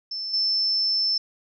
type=tone with level steps; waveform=sine; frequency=5300 Hz; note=E8; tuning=9 cents sharp; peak=-28 / -20 dBFS; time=0.11-1.18 s; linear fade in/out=5 ms; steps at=0.33 s; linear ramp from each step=10 ms; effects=none